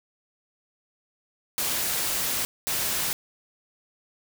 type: noise bursts at uneven times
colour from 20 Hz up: white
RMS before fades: -27 dBFS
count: 2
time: 1.58-2.45 / 2.67-3.13 s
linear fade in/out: 0 ms
effects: none

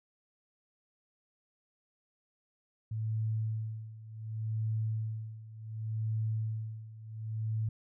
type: tone with tremolo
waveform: sine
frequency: 110 Hz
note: A2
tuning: in tune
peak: -29 dBFS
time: 2.91-7.69 s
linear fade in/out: 5 ms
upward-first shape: sine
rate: 0.68 Hz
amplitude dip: 85%
effects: none

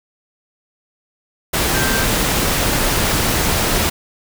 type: tone in noise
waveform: sine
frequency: 1568 Hz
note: G6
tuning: in tune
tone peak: -22 dBFS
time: 1.74-2.04 s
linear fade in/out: 10 ms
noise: pink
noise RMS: -17 dBFS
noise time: 1.53-3.9 s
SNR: -8 dB
effects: none

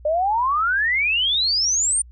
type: exponential sweep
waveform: sine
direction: up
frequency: 587.3 to 9260 Hz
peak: -17 dBFS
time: 0.05-2.02 s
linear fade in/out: 5 ms
effects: added 60 Hz sine -41 dBFS peak until 2.11 s

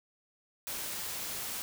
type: noise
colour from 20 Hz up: white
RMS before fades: -38 dBFS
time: 0.67-1.62 s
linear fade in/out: 0 ms
effects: none

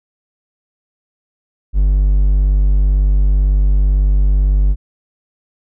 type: tone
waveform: triangle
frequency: 49 Hz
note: G1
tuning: in tune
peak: -7 dBFS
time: 1.73-4.76 s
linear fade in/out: 50 ms
effects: none

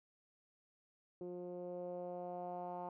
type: tone with low-pass filter sweep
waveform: 10% pulse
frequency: 177.8 Hz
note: F3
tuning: 31 cents sharp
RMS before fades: -45 dBFS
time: 1.21-2.89 s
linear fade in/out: 2 ms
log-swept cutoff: 400 to 860 Hz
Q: 3.5
effects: none

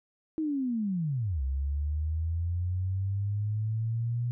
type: linear two-way sweep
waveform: sine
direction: down then up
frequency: 322.3 to 65.41 to 121.5 Hz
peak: -27 dBFS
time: 0.38-4.31 s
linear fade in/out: 0 ms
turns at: 1.42 s
effects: none

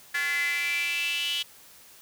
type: tone with high-pass filter sweep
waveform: square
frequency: 156 Hz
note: D#3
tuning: 5 cents sharp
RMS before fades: -28 dBFS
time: 0.14-1.43 s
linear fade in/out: 10 ms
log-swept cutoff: 1800 to 3100 Hz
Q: 8.3
effects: white hiss -52 dBFS RMS until 2.01 s

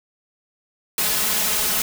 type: noise with comb filter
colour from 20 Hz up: white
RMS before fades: -21 dBFS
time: 0.98-1.82 s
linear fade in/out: 2 ms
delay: 4.7 ms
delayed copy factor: +0.85
effects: none

